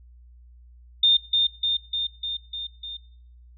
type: tone with echo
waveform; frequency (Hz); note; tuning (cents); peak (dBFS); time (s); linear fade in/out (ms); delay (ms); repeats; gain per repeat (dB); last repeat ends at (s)
sine; 3629; A#7; -47; -14; 1.03-1.17; 5; 300; 6; -3; 2.97
effects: noise-tail reverb RT60 0.7 s tail -21 dB re dry + added 60 Hz sine -47 dBFS peak until 3.57 s